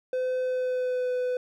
triangle tone with pitch glide, 510 to 500.4 Hz, C5 to B4, -44 to +23 cents, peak -23 dBFS, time 0.13-1.37 s, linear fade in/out 2 ms, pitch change -33 cents, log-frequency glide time 0.41-1.12 s, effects none

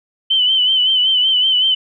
sine tone with vibrato, 3045 Hz, F#7, 49 cents sharp, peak -11 dBFS, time 0.3-1.75 s, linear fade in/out 10 ms, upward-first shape sine, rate 5.3 Hz, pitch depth 53 cents each way, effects none

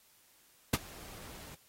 pink noise with ADSR envelope, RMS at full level -26 dBFS, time 0.73-1.55 s, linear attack 8 ms, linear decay 25 ms, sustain -24 dB, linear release 6 ms, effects white hiss -65 dBFS RMS until 1.68 s + AAC 48 kbps

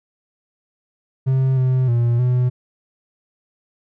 triangle tone with pitch steps, 132.1 / 128.9 / 118.7 / 124.9 Hz, C3 / C3 / A#2 / B2, +17 / -26 / +32 / +20 cents, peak -12 dBFS, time 1.26-2.5 s, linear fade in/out 20 ms, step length 310 ms, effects none

